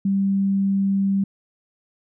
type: tone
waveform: sine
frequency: 196 Hz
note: G3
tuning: in tune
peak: -17 dBFS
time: 0.05-1.24 s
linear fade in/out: 5 ms
effects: none